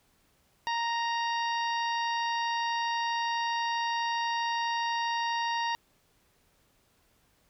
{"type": "harmonic tone", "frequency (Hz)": 932.3, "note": "A#5", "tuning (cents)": 0, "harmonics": [1, 2, 3, 4, 5, 6], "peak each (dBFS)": [-29, -35, -39, -41, -43, -45], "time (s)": [0.67, 5.75], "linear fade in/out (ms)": 0, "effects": ["pink hiss -68 dBFS RMS until 7.49 s"]}